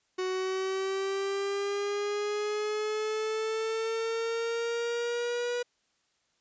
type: linear sweep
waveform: 45% pulse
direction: up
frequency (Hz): 370 to 486.6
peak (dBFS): -29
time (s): 0.18-5.63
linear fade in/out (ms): 10
effects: white hiss -73 dBFS RMS until 6.4 s + resampled to 16000 Hz